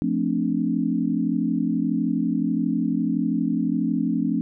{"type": "chord", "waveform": "sine", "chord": "D minor seventh", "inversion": "first", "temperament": "equal", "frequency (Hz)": [174.61, 220, 261.6, 293.7], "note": ["F3", "A3", "C4", "D4"], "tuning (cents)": [0, 0, 0, 0], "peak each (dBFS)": [-27, -25, -25, -26], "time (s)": [0.02, 4.41], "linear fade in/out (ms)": 0, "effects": []}